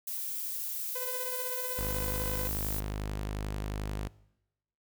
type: noise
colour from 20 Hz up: violet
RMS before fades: -36 dBFS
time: 0.07-2.8 s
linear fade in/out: 5 ms
type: tone with tremolo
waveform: sawtooth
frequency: 504 Hz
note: B4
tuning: 35 cents sharp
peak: -32 dBFS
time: 0.95-2.48 s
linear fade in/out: 10 ms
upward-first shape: sine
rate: 16 Hz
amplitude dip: 50%
type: tone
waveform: sawtooth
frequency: 51.3 Hz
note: G#1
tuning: 21 cents flat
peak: -29 dBFS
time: 1.78-4.08 s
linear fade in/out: 10 ms
effects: noise-tail reverb RT60 0.9 s tail -21 dB re dry